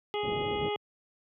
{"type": "harmonic tone", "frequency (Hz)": 415.3, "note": "G#4", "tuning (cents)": 0, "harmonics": [1, 2, 3, 5, 6, 7, 8], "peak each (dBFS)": [-31, -35, -42, -41, -48, -41, -43], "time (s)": [0.14, 0.76], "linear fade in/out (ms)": 0}
{"type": "low-pass noise", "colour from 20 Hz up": "pink", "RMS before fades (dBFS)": -35, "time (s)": [0.23, 0.69], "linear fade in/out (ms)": 5, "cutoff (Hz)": 580, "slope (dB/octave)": 48}
{"effects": ["high-pass 100 Hz 12 dB/octave"]}